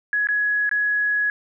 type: tone with dropouts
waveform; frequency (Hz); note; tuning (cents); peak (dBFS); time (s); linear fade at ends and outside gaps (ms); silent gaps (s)
sine; 1678; G#6; +17; -18; 0.13-1.3; 1; 0.271-0.287 / 0.693-0.713
effects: none